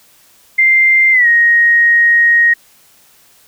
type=tone with pitch glide; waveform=sine; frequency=2093 to 1875.5 Hz; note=C7 to A#6; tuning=0 to +10 cents; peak=-6 dBFS; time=0.58-2.54 s; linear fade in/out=10 ms; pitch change=-190 cents; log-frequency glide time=1.12-1.27 s; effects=white hiss -48 dBFS RMS until 3.47 s